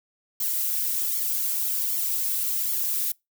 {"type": "noise with flanger", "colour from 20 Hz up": "violet", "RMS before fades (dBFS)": -26, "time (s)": [0.4, 3.12], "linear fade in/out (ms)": 5, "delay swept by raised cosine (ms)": [0.91, 4.51], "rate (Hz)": 1.3, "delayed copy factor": 0.9, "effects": ["noise-tail reverb RT60 0.2 s tail -25 dB re dry"]}